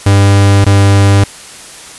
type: tone with dropouts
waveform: 45% pulse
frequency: 99.6 Hz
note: G2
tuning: 28 cents sharp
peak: -4 dBFS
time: 0.06-1.24 s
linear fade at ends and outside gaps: 5 ms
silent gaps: 0.645-0.663 s
effects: white hiss -31 dBFS RMS until 1.98 s + resampled to 24000 Hz